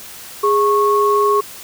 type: tone pair together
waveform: sine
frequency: 413.1 / 1100 Hz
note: G#4 / C#6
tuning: -9 / -14 cents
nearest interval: octave + perfect fourth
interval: 1695 cents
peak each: -14 dBFS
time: 0.43-1.41 s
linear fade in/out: 10 ms
effects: white hiss -35 dBFS RMS until 1.63 s